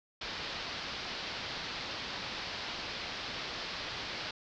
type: low-pass noise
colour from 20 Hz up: white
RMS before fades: -40 dBFS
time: 0.21-4.31 s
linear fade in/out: 5 ms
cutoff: 5000 Hz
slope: 48 dB/octave
effects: none